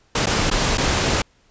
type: noise with dropouts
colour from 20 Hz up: pink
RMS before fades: -19 dBFS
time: 0.15-1.22 s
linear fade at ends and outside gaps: 5 ms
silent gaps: 0.259-0.268 / 0.502-0.512 / 0.774-0.78 s
effects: pink hiss -59 dBFS RMS until 1.5 s + resampled to 16000 Hz